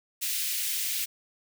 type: high-pass noise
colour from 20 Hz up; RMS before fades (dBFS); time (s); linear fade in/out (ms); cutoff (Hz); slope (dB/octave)
white; -30; 0.21-1.06; 20; 2100; 24
effects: none